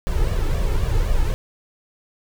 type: noise with flanger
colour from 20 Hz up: brown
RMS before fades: -19 dBFS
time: 0.07-1.34 s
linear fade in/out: 0 ms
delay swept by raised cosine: 1.7 to 2.33 ms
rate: 3.9 Hz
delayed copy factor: +0.7
effects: none